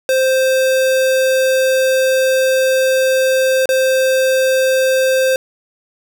square tone with dropouts, 523.3 Hz, C5, in tune, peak -12 dBFS, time 0.09-5.36 s, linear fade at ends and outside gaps 1 ms, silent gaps 3.657-3.69 s, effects none

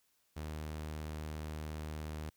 sawtooth tone, 77 Hz, D#2, 17 cents flat, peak -36 dBFS, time 0.36-2.3 s, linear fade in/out 10 ms, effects white hiss -75 dBFS RMS until 2.36 s

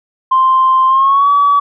sine tone with pitch glide, 1046.5 to 1141.2 Hz, C6 to C#6, 0 to +50 cents, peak -6 dBFS, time 0.31-1.6 s, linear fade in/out 10 ms, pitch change +150 cents, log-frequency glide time 0.87-1.3 s, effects tanh soft clip ceiling -2 dBFS

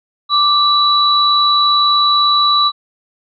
sine tone pair together, 1174.7 / 3938 Hz, D6 / B7, 0 / -6 cents, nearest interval octave + major sixth, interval 2094 cents, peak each -12 dBFS, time 0.29-2.72 s, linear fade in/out 50 ms, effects none

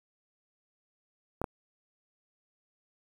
clicks, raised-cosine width 1 ms, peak -17 dBFS, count 2, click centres 1.416 / 1.442 s, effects 8-bit

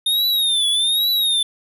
square tone with vibrato, 3664 Hz, A#7, 31 cents flat, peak -16 dBFS, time 0.06-1.43 s, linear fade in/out 5 ms, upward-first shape triangle, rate 1.2 Hz, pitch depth 140 cents each way, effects none

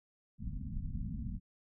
pink low-pass noise, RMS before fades -39 dBFS, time 0.38-1.4 s, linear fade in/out 50 ms, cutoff 250 Hz, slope 96 dB/octave, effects none

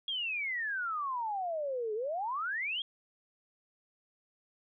sine exponential two-way sweep, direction down then up, 3322 to 415.3 to 3322 Hz, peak -32 dBFS, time 0.08-2.82 s, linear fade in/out 2 ms, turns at 1.94 s, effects none

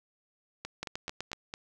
two click trains, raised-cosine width 0.2 ms, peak -20 / -18 dBFS, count 5 / 5, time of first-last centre 0.65-1.539 / 0.83-1.331 s, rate 4.5 / 7.98 Hz, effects none

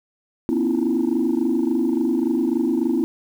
sine tone cluster, 241 / 268 / 317.9 / 341.5 Hz, B3 / C4 / D#4 / F4, -42 / +42 / +37 / -39 cents, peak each -22 dBFS, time 0.49-3.04 s, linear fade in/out 0 ms, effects tanh soft clip ceiling -12 dBFS + 8-bit

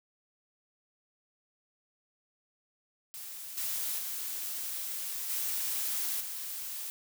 blue noise with level steps, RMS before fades -43 / -34 / -37 / -33 / -39 dBFS, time 3.14-6.9 s, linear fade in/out 0 ms, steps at 3.57 / 3.98 / 5.29 / 6.2 s, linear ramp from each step 10 ms, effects none

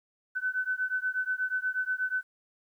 sine beating tone pair, 1507 / 1515.3 Hz, F#6 / F#6, +31 / +41 cents, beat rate 8.3 Hz, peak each -31 dBFS, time 0.35-2.23 s, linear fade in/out 20 ms, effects 11-bit

